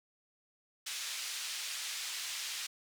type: band-pass noise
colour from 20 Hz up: pink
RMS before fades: -40 dBFS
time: 0.86-2.67 s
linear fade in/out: 10 ms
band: 2700 to 8200 Hz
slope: 12 dB/octave
effects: none